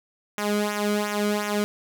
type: tone with flanger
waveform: sawtooth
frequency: 207.7 Hz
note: G#3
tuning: in tune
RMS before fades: -25 dBFS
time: 0.38-1.64 s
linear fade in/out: 0 ms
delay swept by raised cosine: 0.22 to 1.14 ms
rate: 2.8 Hz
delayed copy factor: -0.75
effects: none